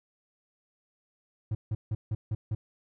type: tone bursts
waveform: triangle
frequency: 108 Hz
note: A2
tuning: 32 cents flat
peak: -25 dBFS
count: 6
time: 1.51-2.55 s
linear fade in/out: 5 ms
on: 40 ms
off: 160 ms
effects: none